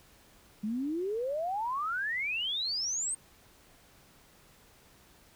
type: exponential sweep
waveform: sine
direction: up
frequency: 203.6 to 8650 Hz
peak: -30 dBFS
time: 0.63-3.15 s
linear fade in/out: 10 ms
effects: pink hiss -60 dBFS RMS until 5.35 s